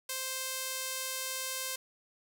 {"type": "tone with band-pass filter", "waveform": "sawtooth", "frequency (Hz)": 523.3, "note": "C5", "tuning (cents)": 0, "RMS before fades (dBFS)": -37, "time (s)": [0.09, 1.76], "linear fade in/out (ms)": 5, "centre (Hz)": 11000, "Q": 0.54, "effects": []}